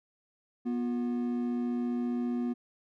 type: tone pair together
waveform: triangle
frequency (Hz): 242.9 / 357.8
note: B3 / F4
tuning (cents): -29 / +42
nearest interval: perfect fifth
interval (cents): 671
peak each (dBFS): -27 / -37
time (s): 0.65-2.54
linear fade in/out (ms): 20
effects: none